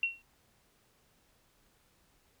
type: tone with exponential decay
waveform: sine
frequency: 2732 Hz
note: F7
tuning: 39 cents flat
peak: -24 dBFS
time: 0.03-0.22 s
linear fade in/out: 2 ms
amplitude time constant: 41 ms
effects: pink hiss -69 dBFS RMS until 2.4 s